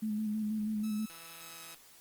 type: tone with vibrato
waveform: sine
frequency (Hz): 214.2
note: A3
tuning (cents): -46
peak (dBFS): -31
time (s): 0.02-1.06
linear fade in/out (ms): 10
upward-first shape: square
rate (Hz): 6.2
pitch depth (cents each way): 26
type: tone with pitch glide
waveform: 5% pulse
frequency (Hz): 1301 to 1276.4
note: E6 to D#6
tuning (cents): -23 to +44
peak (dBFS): -37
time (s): 0.83-1.75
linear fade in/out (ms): 10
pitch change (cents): -33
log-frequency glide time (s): 1.24-1.62
type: click train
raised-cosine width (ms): 0.2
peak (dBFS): -35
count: 108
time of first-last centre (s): 1.1-1.745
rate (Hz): 166
effects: white hiss -58 dBFS RMS until 2 s + Opus 24 kbps